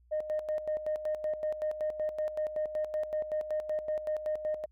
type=tone with tremolo; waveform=sine; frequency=614 Hz; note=D#5; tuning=23 cents flat; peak=-27 dBFS; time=0.11-4.66 s; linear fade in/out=20 ms; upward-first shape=square; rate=5.3 Hz; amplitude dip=70%; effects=tanh soft clip ceiling -25 dBFS + added 60 Hz sine -60 dBFS peak until 4.71 s